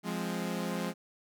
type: chord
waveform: sawtooth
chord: F minor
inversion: none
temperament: equal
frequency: 174.61 / 207.7 / 261.6 Hz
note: F3 / Ab3 / C4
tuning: 0 / 0 / 0 cents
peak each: -32 / -32 / -36 dBFS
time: 0.03-0.94 s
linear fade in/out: 50 ms
effects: none